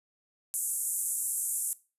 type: band-pass noise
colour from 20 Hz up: white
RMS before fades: -32 dBFS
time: 0.54-1.73 s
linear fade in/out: 0 ms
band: 7500 to 12000 Hz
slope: 48 dB/octave
effects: noise-tail reverb RT60 0.3 s tail -18 dB re dry + resampled to 32000 Hz